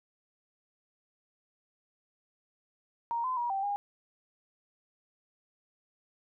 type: tone with pitch steps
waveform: sine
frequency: 935 / 1022 / 956 / 780 / 812 Hz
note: A#5 / C6 / A#5 / G5 / G#5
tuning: +5 / -41 / +43 / -9 / -39 cents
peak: -29 dBFS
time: 3.11-3.76 s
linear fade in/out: 0 ms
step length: 130 ms
effects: none